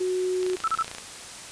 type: tone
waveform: sine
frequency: 368.1 Hz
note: F#4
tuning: 9 cents flat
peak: -23 dBFS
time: 0-0.56 s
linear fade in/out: 10 ms
type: click train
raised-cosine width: 0.2 ms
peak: -18 dBFS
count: 17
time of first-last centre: 0.43-0.984 s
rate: 28.9 Hz
type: tone bursts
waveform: sine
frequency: 1318.5 Hz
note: E6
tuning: in tune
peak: -21 dBFS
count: 3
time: 0.64-0.825 s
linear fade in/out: 2 ms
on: 39 ms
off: 34 ms
effects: white hiss -40 dBFS RMS until 1.51 s + resampled to 22050 Hz